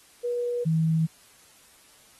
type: tone pair in turn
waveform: sine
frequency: 483.6 / 160.87 Hz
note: B4 / E3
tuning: -36 / -42 cents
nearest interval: octave + perfect fifth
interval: 1906 cents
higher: first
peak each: -25 / -20 dBFS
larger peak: second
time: 0.23-0.65 / 0.65-1.07 s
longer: neither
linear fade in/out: 20 ms
effects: white hiss -56 dBFS RMS until 2.19 s + AAC 32 kbps